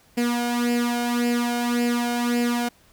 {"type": "tone with flanger", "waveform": "sawtooth", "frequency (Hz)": 240, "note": "B3", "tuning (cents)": -49, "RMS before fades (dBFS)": -23, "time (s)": [0.17, 2.69], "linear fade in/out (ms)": 10, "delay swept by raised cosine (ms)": [0.4, 1.36], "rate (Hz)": 1.8, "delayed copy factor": 0.7, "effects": ["pink hiss -57 dBFS RMS until 2.92 s"]}